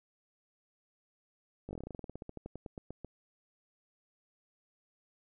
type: slowing click train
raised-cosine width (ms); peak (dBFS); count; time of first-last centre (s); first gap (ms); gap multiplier
2; -29; 23; 1.69-3.047; 19; 1.1
effects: none